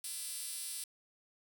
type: tone with high-pass filter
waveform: 5% pulse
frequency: 338.6 Hz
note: E4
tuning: 46 cents sharp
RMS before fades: -42 dBFS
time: 0.04-0.84 s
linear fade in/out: 2 ms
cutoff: 7300 Hz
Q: 1.5
effects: none